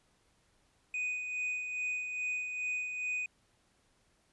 triangle tone with tremolo, 2489 Hz, D#7, in tune, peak -30 dBFS, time 0.94-3.26 s, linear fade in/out 2 ms, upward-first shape sine, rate 2.4 Hz, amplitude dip 45%, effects pink hiss -71 dBFS RMS until 4.32 s + resampled to 24000 Hz

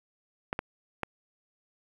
clicks, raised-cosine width 0.5 ms, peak -15 dBFS, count 3, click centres 0.529 / 0.591 / 1.033 s, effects 8-bit

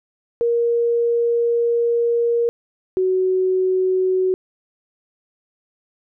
sine tone pair in turn, 470 / 373 Hz, A#4 / F#4, +14 / +14 cents, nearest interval major third, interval 400 cents, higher first, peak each -15 dBFS, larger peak neither, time 0.41-2.49 / 2.97-4.34 s, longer first, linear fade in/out 0 ms, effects none

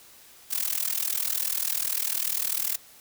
blue noise with amplitude modulation, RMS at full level -24 dBFS, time 0.5-2.77 s, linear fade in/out 20 ms, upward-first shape sine, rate 40.1 Hz, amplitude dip 90%, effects white hiss -52 dBFS RMS until 3 s

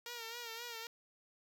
5% pulse tone with vibrato, 466.2 Hz, A#4, in tune, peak -32 dBFS, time 0.06-0.87 s, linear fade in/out 2 ms, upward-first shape sine, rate 3.8 Hz, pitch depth 61 cents each way, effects none

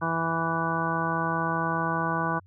harmonic tone, 164.81 Hz, E3, in tune, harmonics 1 / 2 / 3 / 4 / 5 / 6 / 7 / 9, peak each -31 / -34 / -37 / -35 / -34 / -31 / -31 / -32 dBFS, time 0.01-2.4 s, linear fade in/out 20 ms, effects added 93 Hz sine -52 dBFS peak until 2.46 s

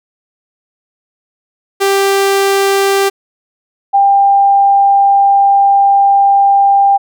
sawtooth / sine tone pair in turn, 393.3 / 795.3 Hz, G4 / G5, +6 / +25 cents, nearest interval octave, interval 1219 cents, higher second, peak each -5 dBFS, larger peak neither, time 1.8-3.1 / 3.93-6.98 s, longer second, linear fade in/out 20 ms, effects none

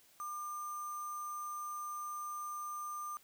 sine tone with sample-and-hold, 1200 Hz, D6, 37 cents sharp, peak -39 dBFS, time 0.2-3.17 s, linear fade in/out 0 ms, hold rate 7350 Hz, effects white hiss -65 dBFS RMS until 3.23 s

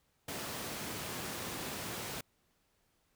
pink high-pass noise, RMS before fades -41 dBFS, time 0.28-2.21 s, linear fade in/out 5 ms, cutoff 120 Hz, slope 12 dB/octave, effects pink hiss -75 dBFS RMS until 3.15 s

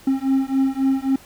triangle beating tone pair, 266.3 / 270 Hz, C4 / C#4, +31 / -45 cents, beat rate 3.7 Hz, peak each -18 dBFS, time 0.07-1.16 s, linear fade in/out 5 ms, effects pink hiss -47 dBFS RMS until 1.25 s

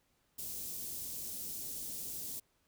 white band-stop noise, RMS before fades -42 dBFS, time 0.38-2.4 s, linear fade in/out 10 ms, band 350 to 6000 Hz, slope 12 dB/octave, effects pink hiss -75 dBFS RMS until 2.67 s

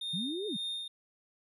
triangle tone with tremolo, 3657 Hz, A#7, 34 cents flat, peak -32 dBFS, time 0.01-0.88 s, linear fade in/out 5 ms, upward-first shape sine, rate 1.9 Hz, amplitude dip 60%
sine linear two-way sweep, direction up then down, 154.8 to 439.2 to 154.8 Hz, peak -34 dBFS, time 0.13-0.57 s, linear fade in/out 10 ms, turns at 0.47 s
effects resampled to 32000 Hz

